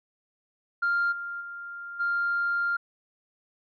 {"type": "tone with level steps", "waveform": "sine", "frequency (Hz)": 1396.9, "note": "F6", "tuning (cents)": 0, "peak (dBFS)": [-21, -32, -36, -23], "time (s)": [0.82, 2.77], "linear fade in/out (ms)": 10, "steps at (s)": [1.11, 1.4, 1.99], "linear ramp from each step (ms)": 20, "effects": ["tanh soft clip ceiling -19 dBFS"]}